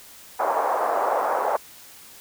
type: band-pass noise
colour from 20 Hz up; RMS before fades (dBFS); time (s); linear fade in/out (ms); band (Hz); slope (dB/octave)
pink; -23; 0.39-1.57; 10; 570 to 1100; 24
effects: white hiss -46 dBFS RMS until 2.2 s